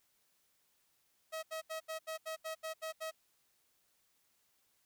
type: tone bursts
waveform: sawtooth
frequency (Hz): 639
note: D#5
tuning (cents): +46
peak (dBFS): -35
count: 10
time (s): 1.32-3.113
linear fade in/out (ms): 20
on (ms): 110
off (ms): 77
effects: white hiss -75 dBFS RMS until 4.85 s